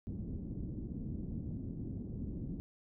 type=low-pass noise; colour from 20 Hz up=white; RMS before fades=-41 dBFS; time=0.07-2.6 s; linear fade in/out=0 ms; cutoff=260 Hz; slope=24 dB/octave; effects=none